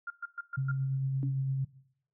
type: tone bursts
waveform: sine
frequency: 1400 Hz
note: F6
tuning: 4 cents sharp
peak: -34 dBFS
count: 5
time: 0.07-0.715 s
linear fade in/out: 5 ms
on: 33 ms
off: 120 ms
type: tone with tremolo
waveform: sine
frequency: 134.4 Hz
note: C3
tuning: 47 cents sharp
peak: -27 dBFS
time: 0.57-1.65 s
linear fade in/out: 10 ms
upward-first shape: sine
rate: 8.8 Hz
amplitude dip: 25%
type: tone with exponential decay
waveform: sine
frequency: 279.3 Hz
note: C#4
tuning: 13 cents sharp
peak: -31 dBFS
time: 1.23-1.38 s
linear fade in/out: 0 ms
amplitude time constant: 31 ms
effects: noise-tail reverb RT60 0.7 s tail -19 dB re dry